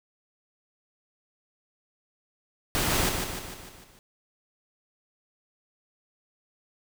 pink noise with echo, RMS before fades -26 dBFS, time 2.75-3.09 s, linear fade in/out 0 ms, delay 150 ms, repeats 6, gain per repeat -5 dB, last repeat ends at 3.99 s, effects none

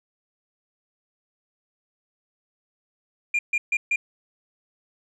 sine tone bursts, 2400 Hz, D7, 37 cents sharp, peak -17 dBFS, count 4, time 3.34-3.96 s, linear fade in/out 5 ms, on 50 ms, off 140 ms, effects tanh soft clip ceiling -18 dBFS

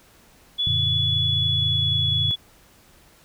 sine tone with pitch glide, 3418 to 3394 Hz, G#7 to G#7, +49 to +37 cents, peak -20 dBFS, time 0.58-2.36 s, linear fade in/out 20 ms, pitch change -12 cents, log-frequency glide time 0.77-2.03 s
sine chord, Gb augmented, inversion none, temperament equal, 92.5 / 116.54 / 146.83 Hz, Gb2 / Bb2 / D3, 0 / 0 / 0 cents, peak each -27 / -28 / -28 dBFS, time 0.67-2.31 s, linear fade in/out 0 ms
effects pink hiss -54 dBFS RMS until 3.24 s

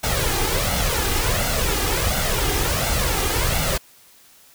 pink noise with flanger, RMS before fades -21 dBFS, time 0.03-3.78 s, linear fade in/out 10 ms, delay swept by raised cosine 1.4 to 2.5 ms, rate 1.4 Hz, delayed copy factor +0.6, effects white hiss -51 dBFS RMS until 4.54 s

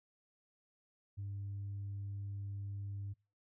sine tone, 99.9 Hz, G2, 33 cents sharp, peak -38 dBFS, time 1.17-3.14 s, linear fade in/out 20 ms, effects noise-tail reverb RT60 0.3 s tail -25 dB re dry + tanh soft clip ceiling -37 dBFS

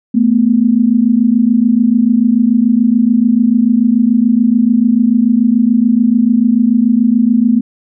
sine tone pair together, 220 / 246.9 Hz, A3 / B3, 0 / 0 cents, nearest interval major second, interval 200 cents, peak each -10 dBFS, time 0.14-7.61 s, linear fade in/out 10 ms, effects none

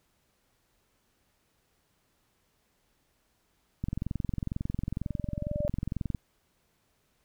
click train, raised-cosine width 5 ms, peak -19 dBFS, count 52, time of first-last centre 3.84-6.148 s, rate 22.1 Hz
sine tone with exponential growth, 591 Hz, D5, 11 cents sharp, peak -27 dBFS, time 5.03-5.68 s, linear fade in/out 0 ms, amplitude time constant 140 ms
effects pink hiss -72 dBFS RMS until 7.24 s

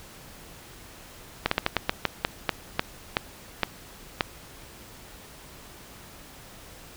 slowing click train, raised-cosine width 0.3 ms, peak -5 dBFS, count 13, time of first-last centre 1.46-4.208 s, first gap 54 ms, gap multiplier 1.24, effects pink hiss -47 dBFS RMS until 6.96 s

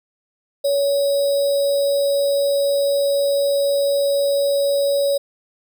sine tone with sample-and-hold, 562 Hz, C#5, 24 cents sharp, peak -15 dBFS, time 0.64-5.18 s, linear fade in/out 10 ms, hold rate 4410 Hz, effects none

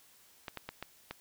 clicks, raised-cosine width 0.3 ms, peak -23 dBFS, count 5, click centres 0.482 / 0.573 / 0.69 / 0.826 / 1.11 s, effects white hiss -62 dBFS RMS until 1.2 s

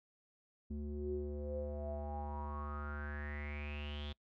square tone with low-pass filter sweep, 73.42 Hz, D2, in tune, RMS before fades -42 dBFS, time 0.7-4.13 s, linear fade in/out 10 ms, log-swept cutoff 270 to 3500 Hz, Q 9.9, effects noise-tail reverb RT60 0.1 s tail -24 dB re dry

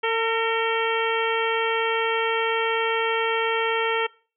harmonic tone with a mistuned harmonic, 452.1 Hz, A4, 47 cents sharp, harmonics 1 / 2 / 3 / 4 / 5 / 6 / 7, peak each -24 / -27 / -29 / -30 / -31 / -32 / -32 dBFS, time 0.03-4.07 s, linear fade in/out 10 ms, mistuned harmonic 4, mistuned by +34 cents, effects noise-tail reverb RT60 0.4 s tail -23 dB re dry

